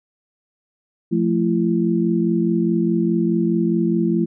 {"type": "tone cluster", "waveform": "sine", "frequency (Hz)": [175.3, 220.1, 338.1], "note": ["F3", "A3", "E4"], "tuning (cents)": [7, 1, 44], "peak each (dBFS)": -20, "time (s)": [1.11, 4.26], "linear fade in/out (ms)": 20, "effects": []}